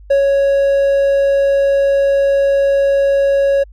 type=tone with ADSR envelope; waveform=triangle; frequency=554.4 Hz; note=C#5; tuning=in tune; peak=-6 dBFS; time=0.1-3.64 s; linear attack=9 ms; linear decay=110 ms; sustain=-2 dB; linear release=15 ms; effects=added 50 Hz sine -36 dBFS peak until 3.72 s